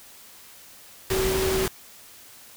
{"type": "tone in noise", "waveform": "sine", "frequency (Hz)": 380, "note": "F#4", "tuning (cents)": 46, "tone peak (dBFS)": -23, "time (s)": [1.11, 1.66], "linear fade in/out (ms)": 2, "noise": "pink", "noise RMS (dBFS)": -27, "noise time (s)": [1.1, 1.68], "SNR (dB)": 1, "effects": ["white hiss -48 dBFS RMS until 2.56 s"]}